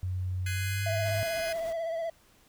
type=tone with pitch glide; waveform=sine; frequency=91.9 to 101.97 Hz; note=F#2 to G#2; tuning=-11 to -31 cents; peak=-29 dBFS; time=0.03-1.23 s; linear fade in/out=0 ms; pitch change=+180 cents; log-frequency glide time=0.44-0.93 s
type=chord; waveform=sawtooth; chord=Ab dominant seventh; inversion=third; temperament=just; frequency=1495.1 / 1661.2 / 2077 / 2492 Hz; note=Gb6 / Ab6 / C7 / Eb7; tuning=+18 / 0 / -13 / +2 cents; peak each=-37 dBFS; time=0.46-1.53 s; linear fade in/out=5 ms
type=tone with vibrato; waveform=triangle; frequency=661 Hz; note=E5; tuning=5 cents sharp; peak=-28 dBFS; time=0.86-2.1 s; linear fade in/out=5 ms; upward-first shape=triangle; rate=16 Hz; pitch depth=48 cents each way
type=noise with tremolo; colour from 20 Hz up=pink; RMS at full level=-47 dBFS; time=1.05-1.73 s; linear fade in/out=5 ms; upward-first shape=square; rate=10 Hz; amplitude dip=30%
effects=pink hiss -62 dBFS RMS until 2.48 s